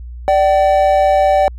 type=tone pair together; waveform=triangle; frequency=590 / 765 Hz; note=D5 / G5; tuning=+8 / -42 cents; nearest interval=major third; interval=450 cents; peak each=-10 dBFS; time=0.28-1.48 s; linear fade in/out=0 ms; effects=added 60 Hz sine -27 dBFS peak until 1.58 s